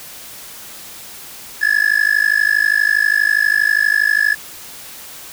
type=tone with amplitude modulation; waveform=triangle; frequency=1707 Hz; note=G#6; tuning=47 cents sharp; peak=-6 dBFS; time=1.61-4.35 s; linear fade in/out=20 ms; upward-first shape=sine; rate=52.4 Hz; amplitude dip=100%; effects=white hiss -35 dBFS RMS until 5.32 s